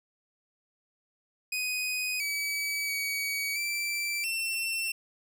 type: tone with pitch steps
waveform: sawtooth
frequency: 2499 / 2285 / 2260 / 2339 / 2697 Hz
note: D#7 / D7 / C#7 / D7 / E7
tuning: +7 / -48 / +33 / -8 / +39 cents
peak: -26 dBFS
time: 1.52-4.92 s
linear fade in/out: 5 ms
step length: 680 ms
effects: none